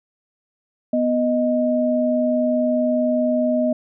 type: tone pair together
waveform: sine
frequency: 247 / 622.3 Hz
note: B3 / D#5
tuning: 0 / 0 cents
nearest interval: octave + major third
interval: 1600 cents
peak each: -19 dBFS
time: 0.93-3.73 s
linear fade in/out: 5 ms
effects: none